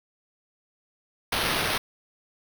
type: noise with sample-and-hold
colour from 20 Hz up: violet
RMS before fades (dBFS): -26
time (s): 1.32-1.78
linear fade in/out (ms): 5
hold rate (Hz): 7350
effects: none